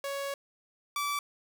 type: tone pair in turn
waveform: sawtooth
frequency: 557 / 1156.6 Hz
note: C#5 / D6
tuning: +8 / -27 cents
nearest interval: octave + minor second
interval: 1265 cents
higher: second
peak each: -29 / -26 dBFS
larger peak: second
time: 0.04-0.34 / 0.96-1.19 s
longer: first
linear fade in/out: 2 ms
effects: none